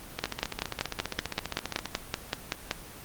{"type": "two click trains", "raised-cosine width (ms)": 0.2, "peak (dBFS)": [-9, -13], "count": [14, 26], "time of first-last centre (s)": [[0.24, 2.711], [0.19, 1.857]], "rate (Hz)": [5.26, 15], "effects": ["pink hiss -45 dBFS RMS until 3.04 s", "Opus 24 kbps"]}